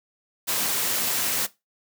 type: high-pass noise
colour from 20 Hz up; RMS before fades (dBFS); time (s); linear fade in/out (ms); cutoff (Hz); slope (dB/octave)
white; -25; 0.47-1.47; 20; 110; 12
effects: noise-tail reverb RT60 0.2 s tail -17 dB re dry